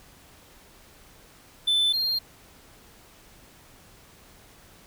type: tone pair in turn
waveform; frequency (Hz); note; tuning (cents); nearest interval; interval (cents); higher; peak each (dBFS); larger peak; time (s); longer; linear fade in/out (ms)
triangle; 3520 / 4206; A7 / C8; 0 / +8; minor third; 308; second; -18 / -22; first; 1.67-1.93 / 1.93-2.19; neither; 10
effects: pink hiss -53 dBFS RMS until 4.86 s